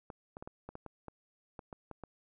clicks, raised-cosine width 1 ms, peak -30 dBFS, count 12, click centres 0.102 / 0.369 / 0.425 / 0.475 / 0.69 / 0.754 / 0.863 / 1.083 / 1.592 / 1.728 / 1.913 / 2.037 s, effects none

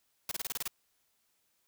white noise bursts, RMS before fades -35 dBFS, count 8, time 0.29-0.678 s, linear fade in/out 2 ms, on 24 ms, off 28 ms, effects white hiss -75 dBFS RMS until 1.67 s

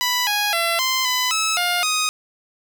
10% pulse tone with pitch steps, 989 / 828 / 675 / 1040 / 1004 / 1299 / 708 / 1250 Hz, B5 / G#5 / E5 / C6 / B5 / E6 / F5 / D#6, +2 / -5 / +41 / -11 / +28 / -26 / +23 / +8 cents, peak -10 dBFS, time 0.01-2.09 s, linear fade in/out 0 ms, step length 260 ms, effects none

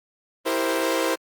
sawtooth chord, C dominant seventh, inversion first, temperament equal, 329.6 / 392 / 466.2 / 523.3 Hz, E4 / G4 / Bb4 / C5, 0 / 0 / 0 / 0 cents, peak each -22 / -27 / -24 / -21 dBFS, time 0.45-1.16 s, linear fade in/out 20 ms, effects Opus 24 kbps

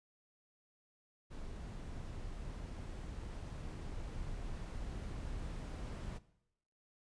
brown noise with level ramp, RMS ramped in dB -46 to -42 dBFS, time 1.3-6.19 s, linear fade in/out 20 ms, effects noise-tail reverb RT60 0.8 s tail -18 dB re dry + resampled to 22050 Hz

